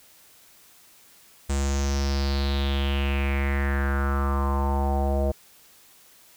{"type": "tone with low-pass filter sweep", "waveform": "square", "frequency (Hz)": 69.3, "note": "C#2", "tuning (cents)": 0, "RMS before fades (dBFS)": -24, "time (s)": [1.49, 5.32], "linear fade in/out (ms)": 10, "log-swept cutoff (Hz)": [7900, 600], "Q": 5.2, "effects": ["white hiss -54 dBFS RMS until 6.36 s"]}